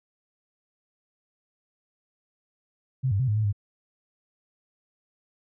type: tone with pitch steps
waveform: sine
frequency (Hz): 130.9 / 98.6 / 130.5 / 105.5 / 108.4 / 102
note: C3 / G2 / C3 / G#2 / A2 / G#2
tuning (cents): +1 / +11 / -4 / +28 / -25 / -31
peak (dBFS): -21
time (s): 3.03-3.528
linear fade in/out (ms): 20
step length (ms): 83
effects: none